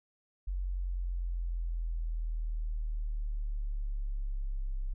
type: exponential sweep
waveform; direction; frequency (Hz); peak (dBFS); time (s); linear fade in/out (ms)
sine; down; 46.25 to 32.7; -31; 0.47-4.94; 10
effects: none